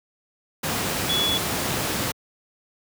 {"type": "tone in noise", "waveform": "sine", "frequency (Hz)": 3400, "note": "G#7", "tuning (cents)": 40, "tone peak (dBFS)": -21, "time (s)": [1.09, 1.38], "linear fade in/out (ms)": 10, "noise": "pink", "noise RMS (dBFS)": -25, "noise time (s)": [0.63, 2.12], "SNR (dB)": 1, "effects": ["high-pass 100 Hz 12 dB/octave"]}